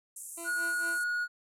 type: band-pass noise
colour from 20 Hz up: white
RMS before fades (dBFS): -44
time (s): 0.16-1.04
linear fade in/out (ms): 5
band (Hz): 7300 to 11000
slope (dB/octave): 48
type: tone with tremolo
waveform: 20% pulse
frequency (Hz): 337.4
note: E4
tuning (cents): +40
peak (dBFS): -36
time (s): 0.37-0.99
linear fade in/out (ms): 10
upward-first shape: sine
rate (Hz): 4.4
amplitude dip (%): 85
type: tone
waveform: triangle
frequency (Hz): 1449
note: F#6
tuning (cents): -37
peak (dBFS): -27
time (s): 0.44-1.28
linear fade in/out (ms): 50
effects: none